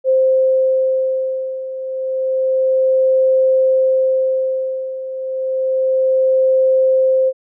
sine beating tone pair, 523.3 / 523.6 Hz, C5 / C5, 0 / +1 cents, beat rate 0.3 Hz, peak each -18 / -14 dBFS, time 0.04-7.33 s, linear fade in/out 50 ms, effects none

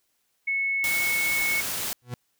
sine tone, 2200 Hz, C#7, 14 cents flat, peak -23 dBFS, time 0.47-1.61 s, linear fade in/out 10 ms
white noise, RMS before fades -30 dBFS, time 0.84-1.93 s, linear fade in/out 0 ms
40% pulse tone with exponential growth, 122.7 Hz, B2, 11 cents flat, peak -27 dBFS, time 2.02-2.14 s, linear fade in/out 0 ms, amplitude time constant 26 ms
effects white hiss -72 dBFS RMS until 2.39 s

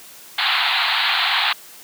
white band-pass noise, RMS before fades -19 dBFS, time 0.38-1.53 s, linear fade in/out 5 ms, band 710 to 4300 Hz, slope 96 dB/octave, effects white hiss -42 dBFS RMS until 1.83 s + high-pass 150 Hz 12 dB/octave

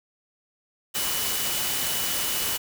sine tone in noise, 2960 Hz, F#7, in tune, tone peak -34 dBFS, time 0.94-2.58 s, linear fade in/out 20 ms, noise white, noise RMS -27 dBFS, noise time 0.94-2.58 s, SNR -10 dB, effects none

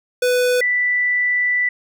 square / sine tone pair in turn, 496.6 / 1976.1 Hz, B4 / B6, +9 / 0 cents, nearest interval 2 octaves, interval 2391 cents, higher second, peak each -15 dBFS, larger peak neither, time 0.22-0.61 / 0.61-1.69 s, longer second, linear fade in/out 5 ms, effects none

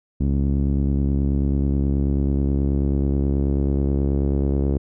sawtooth tone with low-pass filter sweep, 69.3 Hz, C#2, in tune, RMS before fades -20 dBFS, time 0.2-4.78 s, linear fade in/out 10 ms, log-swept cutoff 250 to 390 Hz, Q 1.8, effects none

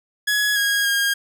sawtooth tone with pitch steps, 1682 / 1641 / 1620 Hz, G#6 / G#6 / G#6, +22 / -21 / -43 cents, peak -14 dBFS, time 0.27-1.14 s, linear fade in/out 10 ms, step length 290 ms, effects none

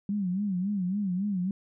sine tone with vibrato, 192.6 Hz, G3, 30 cents flat, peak -26 dBFS, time 0.09-1.51 s, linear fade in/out 2 ms, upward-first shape sine, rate 3.6 Hz, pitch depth 140 cents each way, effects none

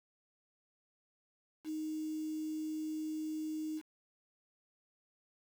sine tone with quantisation, 311.1 Hz, D#4, in tune, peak -36 dBFS, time 1.64-3.82 s, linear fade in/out 50 ms, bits 9, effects none

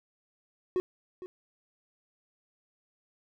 triangle tone with echo, 366.7 Hz, F#4, 15 cents flat, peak -23 dBFS, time 0.76-0.8 s, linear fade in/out 0 ms, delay 460 ms, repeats 1, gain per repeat -14 dB, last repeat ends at 1.26 s, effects none

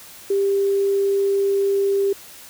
sine tone, 395.8 Hz, G4, 17 cents sharp, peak -16 dBFS, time 0.3-2.13 s, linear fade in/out 5 ms, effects white hiss -42 dBFS RMS until 2.49 s

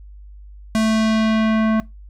square tone with low-pass filter sweep, 220 Hz, A3, in tune, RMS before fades -17 dBFS, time 0.75-1.8 s, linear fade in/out 0 ms, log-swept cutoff 9800 to 1500 Hz, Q 0.96, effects noise-tail reverb RT60 0.2 s tail -21 dB re dry + added 50 Hz sine -37 dBFS peak until 2.09 s

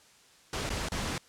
pink noise with dropouts, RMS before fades -33 dBFS, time 0.53-1.18 s, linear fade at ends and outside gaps 2 ms, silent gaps 0.693-0.702 / 0.887-0.919 s, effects white hiss -59 dBFS RMS until 1.28 s + low-pass 8000 Hz 12 dB/octave

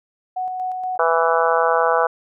sine tone with tremolo, 740 Hz, F#5, in tune, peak -21 dBFS, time 0.36-0.98 s, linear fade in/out 10 ms, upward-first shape square, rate 4.2 Hz, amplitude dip 30%
harmonic tone, 165.2 Hz, E3, 4 cents sharp, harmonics 3 / 4 / 5 / 6 / 7 / 8 / 9, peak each -20 / -21 / -22 / -23 / -23 / -24 / -25 dBFS, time 0.99-2.07 s, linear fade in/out 5 ms
effects none

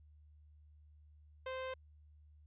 sawtooth tone, 520 Hz, C5, 11 cents flat, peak -36 dBFS, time 1.46-1.74 s, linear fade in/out 5 ms, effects added 75 Hz sine -59 dBFS peak until 2.46 s + resampled to 8000 Hz

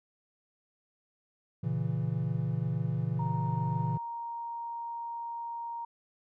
triangle chord, A# diminished, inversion none, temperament equal, 116.54 / 138.59 / 164.81 Hz, A#2 / C#3 / E3, 0 / 0 / 0 cents, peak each -31 dBFS, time 1.63-3.98 s, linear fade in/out 10 ms
sine tone, 934 Hz, A#5, 3 cents sharp, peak -35 dBFS, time 3.19-5.85 s, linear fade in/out 5 ms
effects none

